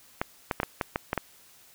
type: clicks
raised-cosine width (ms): 0.5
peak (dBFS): -11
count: 8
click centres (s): 0.215 / 0.512 / 0.601 / 0.632 / 0.812 / 0.959 / 1.131 / 1.177
effects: white hiss -56 dBFS RMS until 1.74 s